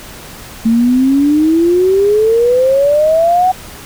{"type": "exponential sweep", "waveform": "sine", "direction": "up", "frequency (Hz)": [223, 754], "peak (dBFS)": -7, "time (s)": [0.65, 3.52], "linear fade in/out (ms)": 10, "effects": ["pink hiss -32 dBFS RMS until 3.85 s"]}